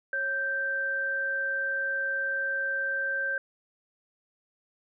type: tone pair together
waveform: sine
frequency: 549 / 1565.4 Hz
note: C#5 / G6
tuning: -17 / -3 cents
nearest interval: octave + tritone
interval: 1814 cents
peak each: -37 / -27 dBFS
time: 0.13-3.38 s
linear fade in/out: 2 ms
effects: none